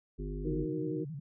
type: harmonic tone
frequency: 50.4 Hz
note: G1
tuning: 49 cents sharp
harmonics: 1 / 3 / 5 / 7 / 8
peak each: -37 / -42 / -44 / -45 / -46 dBFS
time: 0.18-0.66 s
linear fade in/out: 20 ms
type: chord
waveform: sine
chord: D# minor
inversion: none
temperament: equal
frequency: 311.1 / 370 / 466.2 Hz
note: D#4 / F#4 / A#4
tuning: 0 / 0 / 0 cents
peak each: -35 / -38 / -40 dBFS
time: 0.44-1.05 s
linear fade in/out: 20 ms
type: tone with vibrato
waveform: sine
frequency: 150.1 Hz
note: D3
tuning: 38 cents sharp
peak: -38 dBFS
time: 0.46-1.2 s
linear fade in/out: 10 ms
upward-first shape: square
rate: 11 Hz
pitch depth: 140 cents each way
effects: none